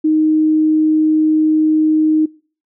sine tone, 311.1 Hz, D#4, in tune, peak -10 dBFS, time 0.04-2.26 s, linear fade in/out 10 ms, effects noise-tail reverb RT60 0.4 s tail -23 dB re dry

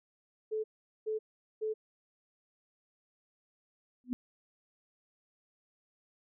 sine tone bursts, 434.2 Hz, A4, 23 cents flat, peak -31 dBFS, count 3, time 0.51-1.74 s, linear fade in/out 20 ms, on 130 ms, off 420 ms
sine tone with exponential growth, 248.8 Hz, B3, 13 cents sharp, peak -26 dBFS, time 4.04-4.13 s, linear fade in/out 0 ms, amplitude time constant 18 ms
effects none

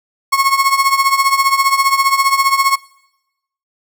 35% pulse tone with tremolo, 1093 Hz, C#6, 25 cents flat, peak -6 dBFS, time 0.32-2.76 s, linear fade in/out 10 ms, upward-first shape triangle, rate 15 Hz, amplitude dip 85%, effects noise-tail reverb RT60 0.9 s tail -22 dB re dry

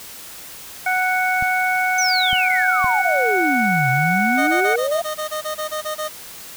harmonic tone, 740 Hz, F#5, in tune, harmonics 1 / 2 / 3, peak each -20 / -21 / -22 dBFS, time 0.86-4.76 s, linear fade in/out 5 ms
clicks, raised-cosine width 5 ms, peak -18 dBFS, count 3, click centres 1.425 / 2.33 / 2.844 s
sine exponential two-way sweep, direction down then up, 6272 to 127.6 to 693 Hz, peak -19 dBFS, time 1.98-5.02 s, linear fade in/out 5 ms, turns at 3.9 s
25% pulse tone bursts, 616 Hz, D#5, 17 cents flat, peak -19 dBFS, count 13, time 4.37-6.088 s, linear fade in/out 20 ms, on 110 ms, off 24 ms
effects white hiss -37 dBFS RMS until 6.56 s

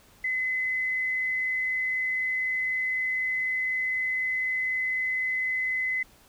sine tone, 2031 Hz, B6, 48 cents sharp, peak -25 dBFS, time 0.24-6.03 s, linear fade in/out 5 ms, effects pink hiss -57 dBFS RMS until 6.28 s

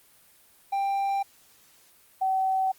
triangle / sine tone pair in turn, 790 / 762.1 Hz, G5 / G5, +13 / -49 cents, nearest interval minor second, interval 62 cents, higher first, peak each -22 / -22 dBFS, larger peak neither, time 0.72-1.23 / 2.21-2.72 s, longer neither, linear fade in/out 10 ms, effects white hiss -58 dBFS RMS until 2.78 s + Opus 32 kbps

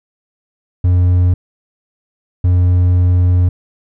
triangle tone pair in turn, 89.5 / 89.5 Hz, F2 / F2, +43 / +43 cents, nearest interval unison, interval 0 cents, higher neither, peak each -6 dBFS, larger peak neither, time 0.84-1.34 / 2.44-3.49 s, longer second, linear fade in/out 5 ms, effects none

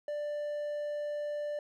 triangle tone with hard clipping, 590 Hz, D5, 8 cents sharp, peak -34 dBFS, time 0.08-1.59 s, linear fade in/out 2 ms, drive 6 dB, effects none

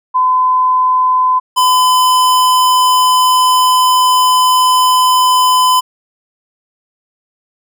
sine / square tone pair in turn, 1017 / 1012.6 Hz, C6 / B5, -50 / +43 cents, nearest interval unison, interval 7 cents, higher first, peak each -8 dBFS, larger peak neither, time 0.14-1.4 / 1.56-5.81 s, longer second, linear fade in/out 20 ms, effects none

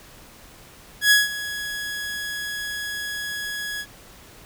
sawtooth tone with ADSR envelope, 1674 Hz, G#6, 13 cents sharp, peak -8 dBFS, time 1.01-3.86 s, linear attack 100 ms, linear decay 170 ms, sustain -16 dB, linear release 59 ms, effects pink hiss -47 dBFS RMS until 4.45 s

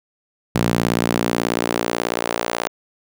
sawtooth tone with high-pass filter sweep, 58.27 Hz, A#1, in tune, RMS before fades -21 dBFS, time 0.55-2.68 s, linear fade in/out 5 ms, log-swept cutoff 150 to 600 Hz, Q 1.1, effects none

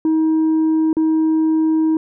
sine tone with dropouts, 317.2 Hz, D#4, 33 cents sharp, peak -10 dBFS, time 0.05-1.97 s, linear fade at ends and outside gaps 2 ms, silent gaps 0.93-0.968 s, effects tanh soft clip ceiling -12 dBFS

